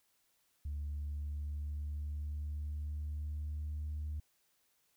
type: tone with pitch glide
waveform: sine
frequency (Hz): 73 to 75.44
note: D2 to D2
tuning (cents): -10 to +47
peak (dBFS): -35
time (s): 0.65-4.2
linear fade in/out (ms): 5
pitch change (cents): +57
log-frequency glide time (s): 0.8-3.86
effects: tanh soft clip ceiling -34 dBFS + white hiss -75 dBFS RMS until 4.96 s